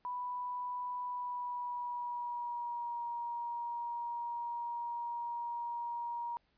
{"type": "tone with pitch glide", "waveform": "sine", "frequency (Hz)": [987.8, 946.5], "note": ["B5", "A#5"], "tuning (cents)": [0, 26], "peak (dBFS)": -36, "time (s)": [0.05, 6.37], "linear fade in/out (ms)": 0, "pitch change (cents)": -74, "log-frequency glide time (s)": [1.04, 3.03], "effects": ["pink hiss -75 dBFS RMS until 6.57 s", "resampled to 11025 Hz"]}